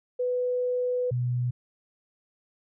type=tone pair in turn; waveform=sine; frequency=496.9 / 123.22 Hz; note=B4 / B2; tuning=+11 / -4 cents; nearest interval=2 octaves; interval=2415 cents; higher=first; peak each=-24 dBFS; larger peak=neither; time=0.19-1.11 / 1.11-1.51 s; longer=first; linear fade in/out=10 ms; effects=none